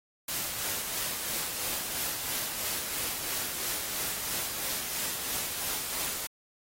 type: noise with tremolo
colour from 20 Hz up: white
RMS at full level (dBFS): -32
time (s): 0.28-6.27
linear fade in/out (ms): 5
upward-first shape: sine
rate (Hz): 3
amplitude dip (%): 35
effects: AAC 48 kbps